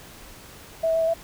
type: tone with pitch steps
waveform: sine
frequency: 653 / 649 / 655 / 649 / 664 Hz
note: E5 / E5 / E5 / E5 / E5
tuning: -17 / -27 / -11 / -27 / +12 cents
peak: -19 dBFS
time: 0.83-1.14 s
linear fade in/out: 10 ms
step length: 62 ms
effects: pink hiss -45 dBFS RMS until 1.23 s